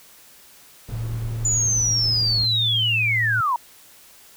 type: noise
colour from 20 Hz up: brown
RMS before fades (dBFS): -34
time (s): 0.88-2.46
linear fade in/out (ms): 10
type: tone with pitch glide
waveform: sine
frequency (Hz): 113.3 to 112.58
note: A#2 to A2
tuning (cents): -49 to +40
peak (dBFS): -25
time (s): 0.92-3.41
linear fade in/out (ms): 5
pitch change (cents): -11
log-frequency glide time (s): 1.71-3.26
type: linear sweep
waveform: sine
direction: down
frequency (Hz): 7040 to 920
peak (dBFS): -18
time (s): 1.45-3.56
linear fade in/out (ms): 2
effects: white hiss -49 dBFS RMS until 4.36 s